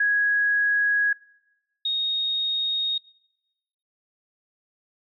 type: tone pair in turn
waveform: sine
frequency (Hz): 1661.2 / 3729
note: G#6 / A#7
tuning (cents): 0 / 0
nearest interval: octave + major second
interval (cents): 1400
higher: second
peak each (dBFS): -18 / -22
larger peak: first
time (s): 0-1.13 / 1.85-2.98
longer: neither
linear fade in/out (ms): 5
effects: noise-tail reverb RT60 1.0 s tail -24 dB re dry